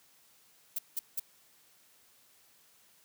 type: noise bursts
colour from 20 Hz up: violet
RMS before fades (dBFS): -33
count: 3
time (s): 0.76-1.198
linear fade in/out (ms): 5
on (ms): 26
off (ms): 180
effects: white hiss -64 dBFS RMS until 3.04 s + high-pass 80 Hz 12 dB/octave